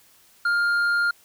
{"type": "tone with hard clipping", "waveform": "sine", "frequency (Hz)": 1406, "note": "F6", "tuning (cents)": 11, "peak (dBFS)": -20, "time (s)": [0.45, 1.11], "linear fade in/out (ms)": 5, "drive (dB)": 4, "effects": ["white hiss -56 dBFS RMS until 1.24 s"]}